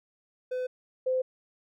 triangle / sine tone pair in turn, 506 / 514.8 Hz, B4 / C5, +42 / -28 cents, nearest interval unison, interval 30 cents, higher second, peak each -27 / -24 dBFS, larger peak second, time 0.51-0.67 / 1.06-1.22 s, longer neither, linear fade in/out 10 ms, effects none

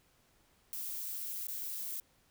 violet noise with dropouts, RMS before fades -40 dBFS, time 0.73-2 s, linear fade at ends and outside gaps 0 ms, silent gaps 1.47-1.483 s, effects pink hiss -69 dBFS RMS until 2.3 s

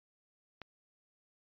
click, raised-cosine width 0.3 ms, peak -28 dBFS, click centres 0.617 s, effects resampled to 11025 Hz

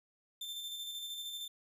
40% pulse tone with tremolo, 3561 Hz, A7, 20 cents sharp, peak -38 dBFS, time 0.41-1.48 s, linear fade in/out 5 ms, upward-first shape square, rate 13 Hz, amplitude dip 30%, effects none

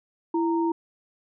sine tone pair together, 332.9 / 927 Hz, E4 / A#5, +17 / -10 cents, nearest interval octave + tritone, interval 1773 cents, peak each -22 / -28 dBFS, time 0.34-0.72 s, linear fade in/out 5 ms, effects none

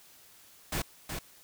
pink noise with echo, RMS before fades -32 dBFS, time 0.72-0.82 s, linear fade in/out 5 ms, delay 370 ms, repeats 1, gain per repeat -5 dB, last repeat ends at 1.19 s, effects white hiss -57 dBFS RMS until 1.43 s

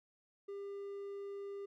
triangle tone, 399.7 Hz, G4, 34 cents sharp, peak -40 dBFS, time 0.48-1.66 s, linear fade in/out 10 ms, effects none

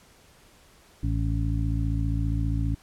harmonic tone with a mistuned harmonic, 55 Hz, A1, in tune, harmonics 1 / 2 / 3 / 4 / 5, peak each -26 / -27 / -34 / -41 / -33 dBFS, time 1.03-2.75 s, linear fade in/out 5 ms, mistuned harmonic 5, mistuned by +44 cents, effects pink hiss -56 dBFS RMS until 2.82 s + low-pass 12000 Hz 12 dB/octave

